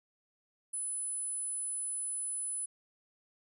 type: tone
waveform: sine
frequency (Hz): 10040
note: D#9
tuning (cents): +15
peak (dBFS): -34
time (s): 0.73-2.66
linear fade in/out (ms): 10
effects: none